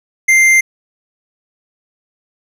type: tone with tanh clipping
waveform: sine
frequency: 2093 Hz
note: C7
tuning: in tune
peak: -8 dBFS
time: 0.28-0.61 s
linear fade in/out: 10 ms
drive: 12 dB
effects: none